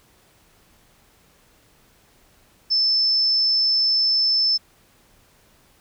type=tone; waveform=sine; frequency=5274 Hz; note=E8; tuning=in tune; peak=-16 dBFS; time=2.7-4.58 s; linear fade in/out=20 ms; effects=pink hiss -57 dBFS RMS until 5.8 s